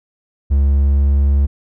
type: tone with pitch glide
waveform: triangle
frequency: 69.6 to 70.04 Hz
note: C#2 to C#2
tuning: +8 to +18 cents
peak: -8 dBFS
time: 0.5-1.47 s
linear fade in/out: 20 ms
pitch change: +10 cents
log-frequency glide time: 0.67-1.3 s
effects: none